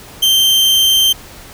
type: tone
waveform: 40% pulse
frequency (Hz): 3136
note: G7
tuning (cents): 0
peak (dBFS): -8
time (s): 0.22-1.13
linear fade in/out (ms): 10
effects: pink hiss -36 dBFS RMS until 1.53 s